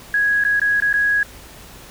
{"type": "tone with dropouts", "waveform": "sine", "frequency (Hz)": 1661.2, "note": "G#6", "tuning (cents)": 0, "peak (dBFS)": -14, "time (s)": [0.14, 1.23], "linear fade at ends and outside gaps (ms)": 2, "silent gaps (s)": [[0.439, 0.449], [0.597, 0.616], [0.802, 0.822], [0.929, 0.939]], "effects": ["added 50 Hz sine -48 dBFS peak until 1.9 s", "pink hiss -41 dBFS RMS until 1.9 s"]}